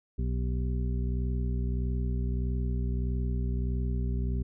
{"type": "harmonic tone with a mistuned harmonic", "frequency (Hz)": 61.6, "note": "B1", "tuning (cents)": -4, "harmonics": [1, 2, 3, 4, 6], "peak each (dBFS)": [-28, -34, -38, -40, -44], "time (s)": [0.18, 4.43], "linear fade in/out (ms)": 10, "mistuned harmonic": 6, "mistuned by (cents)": 94, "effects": []}